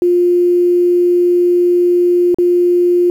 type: tone with dropouts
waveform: sine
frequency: 352.8 Hz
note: F4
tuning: 18 cents sharp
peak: -8 dBFS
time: 0.02-3.1 s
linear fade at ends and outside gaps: 1 ms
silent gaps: 2.345-2.385 s
effects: 7-bit